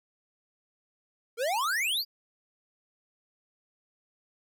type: exponential sweep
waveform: square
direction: up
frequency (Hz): 440 to 4978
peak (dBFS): -27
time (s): 1.37-2.05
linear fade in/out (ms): 50
effects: none